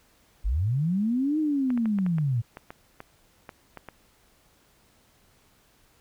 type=linear two-way sweep; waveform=sine; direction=up then down; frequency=41.43 to 315 to 110 Hz; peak=-22 dBFS; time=0.44-2.42 s; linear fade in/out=20 ms; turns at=1.39 s
type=clicks; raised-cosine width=0.5 ms; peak=-24 dBFS; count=12; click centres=1.704 / 1.776 / 1.857 / 1.987 / 2.064 / 2.184 / 2.571 / 2.705 / 3.004 / 3.492 / 3.773 / 3.887 s
effects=pink hiss -62 dBFS RMS until 6 s